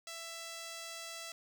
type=tone; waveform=5% pulse; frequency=664 Hz; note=E5; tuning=12 cents sharp; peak=-32 dBFS; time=0.07-1.32 s; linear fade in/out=2 ms; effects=none